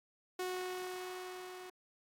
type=tone with level ramp; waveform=sawtooth; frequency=366.8 Hz; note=F#4; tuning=15 cents flat; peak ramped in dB=-32 to -44 dBFS; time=0.39-1.7 s; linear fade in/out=5 ms; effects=AAC 48 kbps